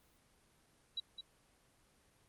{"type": "tone with echo", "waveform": "sine", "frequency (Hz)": 3902, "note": "B7", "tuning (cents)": -22, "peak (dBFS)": -36, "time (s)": [0.97, 1], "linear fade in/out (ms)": 5, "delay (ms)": 210, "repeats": 1, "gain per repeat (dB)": -8, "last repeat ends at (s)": 1.21, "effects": ["pink hiss -70 dBFS RMS until 2.28 s", "Opus 24 kbps"]}